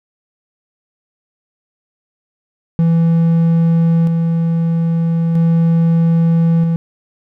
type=tone with tremolo; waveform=triangle; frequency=166 Hz; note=E3; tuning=12 cents sharp; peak=-7 dBFS; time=2.79-6.76 s; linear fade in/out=0 ms; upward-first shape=square; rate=0.39 Hz; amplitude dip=30%; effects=none